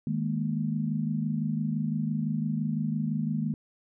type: chord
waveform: sine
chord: D# suspended fourth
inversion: none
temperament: just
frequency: 155.56 / 207.4 / 233.3 Hz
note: D#3 / G#3 / A#3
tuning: 0 / -2 / +2 cents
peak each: -30 / -31 / -31 dBFS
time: 0.07-3.54 s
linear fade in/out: 2 ms
effects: none